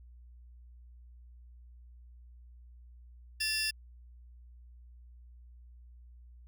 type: tone cluster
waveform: 35% pulse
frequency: 1746 / 2721 / 4825 / 5190 Hz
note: A6 / F7 / D8 / E8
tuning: -14 / -46 / +46 / -28 cents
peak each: -36 / -33 / -35 / -33 dBFS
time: 3.4-3.71 s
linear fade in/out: 10 ms
effects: added 60 Hz sine -51 dBFS peak until 6.47 s